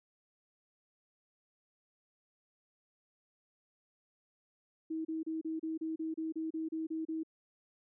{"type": "tone bursts", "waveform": "sine", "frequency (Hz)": 320, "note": "D#4", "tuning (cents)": 49, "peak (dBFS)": -34, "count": 13, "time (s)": [4.9, 7.234], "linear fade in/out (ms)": 10, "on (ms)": 150, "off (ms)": 32, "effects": []}